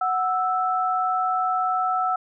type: tone pair together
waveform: sine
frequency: 740 / 1318.5 Hz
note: F#5 / E6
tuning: 0 / 0 cents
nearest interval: minor seventh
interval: 1000 cents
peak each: -23 dBFS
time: 0.01-2.16 s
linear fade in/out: 5 ms
effects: none